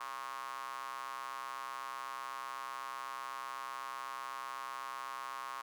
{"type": "tone with high-pass filter", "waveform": "square", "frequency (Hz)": 64, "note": "C2", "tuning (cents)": -38, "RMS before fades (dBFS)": -43, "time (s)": [0, 5.62], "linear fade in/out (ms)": 10, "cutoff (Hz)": 1100, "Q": 5.8, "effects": []}